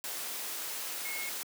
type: tone in noise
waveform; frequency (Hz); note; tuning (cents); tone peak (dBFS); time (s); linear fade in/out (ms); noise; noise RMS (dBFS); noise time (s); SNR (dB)
sine; 2171; C#7; -37; -38; 1.05-1.29; 0; white; -38; 0.04-1.43; -3
effects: high-pass 300 Hz 12 dB/octave